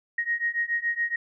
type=beating tone pair; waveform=sine; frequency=1872 / 1879.1 Hz; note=A#6 / A#6; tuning=+7 / +13 cents; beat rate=7.1 Hz; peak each=-28 / -27 dBFS; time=0.18-1.16 s; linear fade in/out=5 ms; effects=none